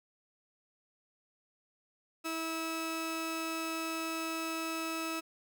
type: tone pair together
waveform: sawtooth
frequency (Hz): 324.9 / 1299.6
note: E4 / E6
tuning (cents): -25 / -25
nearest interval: 2 octaves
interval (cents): 2400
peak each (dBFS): -33 / -33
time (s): 2.24-5.21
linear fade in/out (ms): 20
effects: none